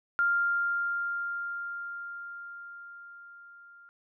sine tone with level ramp, 1396.9 Hz, F6, in tune, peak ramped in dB -22 to -51 dBFS, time 0.19-3.89 s, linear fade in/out 0 ms, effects none

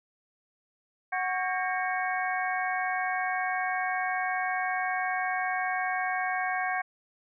harmonic tone with a mistuned harmonic, 370 Hz, F#4, in tune, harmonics 2 / 3 / 4 / 5 / 6, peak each -30 / -36 / -33 / -36 / -36 dBFS, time 1.12-6.82 s, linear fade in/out 10 ms, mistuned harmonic 4, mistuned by +140 cents, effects none

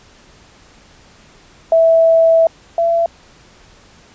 sine tone pair in turn, 656 / 672.9 Hz, E5 / E5, -9 / +35 cents, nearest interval unison, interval 44 cents, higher second, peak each -7 / -11 dBFS, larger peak first, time 1.72-2.47 / 2.78-3.06 s, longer first, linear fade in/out 2 ms, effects pink hiss -46 dBFS RMS until 4.14 s + resampled to 16000 Hz

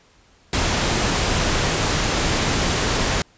pink noise, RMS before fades -20 dBFS, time 0.53-3.22 s, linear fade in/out 2 ms, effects pink hiss -55 dBFS RMS until 3.37 s + resampled to 16000 Hz

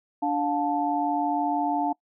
sine tone cluster, 292.6 / 711 / 877 Hz, D4 / F5 / A5, -6 / +31 / -6 cents, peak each -27 / -27 / -27 dBFS, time 0.22-1.93 s, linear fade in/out 10 ms, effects noise-tail reverb RT60 0.1 s tail -24 dB re dry

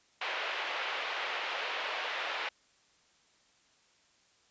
white band-pass noise, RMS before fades -36 dBFS, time 0.21-2.49 s, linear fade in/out 5 ms, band 480 to 3100 Hz, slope 24 dB/octave, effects white hiss -67 dBFS RMS until 4.5 s + resampled to 16000 Hz

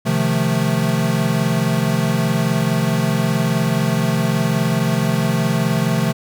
square chord, F dominant seventh, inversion second, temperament equal, 130.81 / 155.56 / 174.61 / 220 Hz, C3 / Eb3 / F3 / A3, 0 / 0 / 0 / 0 cents, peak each -22 dBFS, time 0.05-6.13 s, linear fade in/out 20 ms, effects none

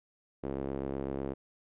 sawtooth tone with band-pass filter, 68 Hz, C#2, 33 cents flat, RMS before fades -36 dBFS, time 0.43-1.34 s, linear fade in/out 10 ms, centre 390 Hz, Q 1.6, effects resampled to 8000 Hz

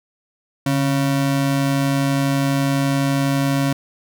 square ring-modulated tone, 207.7 Hz, G#3, in tune, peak -14 dBFS, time 0.66-3.73 s, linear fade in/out 5 ms, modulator 66 Hz, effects none

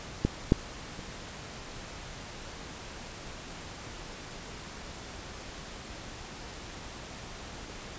clicks, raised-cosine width 3 ms, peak -11 / -6 / -28 dBFS, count 3, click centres 0.25 / 0.521 / 0.992 s, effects pink hiss -43 dBFS RMS until 7.98 s + resampled to 16000 Hz

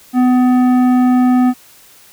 sine tone with tanh clipping, 251 Hz, B3, 28 cents sharp, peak -10 dBFS, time 0.13-1.54 s, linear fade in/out 50 ms, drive 12 dB, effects white hiss -44 dBFS RMS until 2.12 s

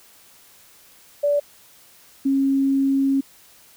sine tone pair in turn, 579 / 272.4 Hz, D5 / C#4, -25 / -30 cents, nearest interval octave + minor second, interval 1305 cents, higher first, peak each -16 dBFS, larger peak neither, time 1.23-1.4 / 2.25-3.21 s, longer second, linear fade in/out 10 ms, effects white hiss -51 dBFS RMS until 3.76 s

